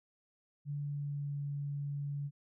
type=tone with pitch glide; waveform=sine; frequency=144.6 to 142.94 Hz; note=D3 to D3; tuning=-27 to -47 cents; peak=-35 dBFS; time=0.65-2.31 s; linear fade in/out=50 ms; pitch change=-20 cents; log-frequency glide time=0.79-1.38 s; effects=none